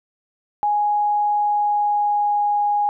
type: tone with pitch glide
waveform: sine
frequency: 830.6 to 825.3 Hz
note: G#5 to G#5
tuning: 0 to -11 cents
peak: -16 dBFS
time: 0.63-2.89 s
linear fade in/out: 0 ms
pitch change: -11 cents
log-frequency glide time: 1.34-2.5 s
effects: none